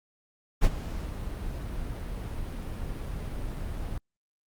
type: noise with ADSR envelope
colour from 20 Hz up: brown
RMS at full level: -19 dBFS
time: 0.61-3.98 s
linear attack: 34 ms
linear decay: 43 ms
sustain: -15 dB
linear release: 3 ms
effects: Opus 48 kbps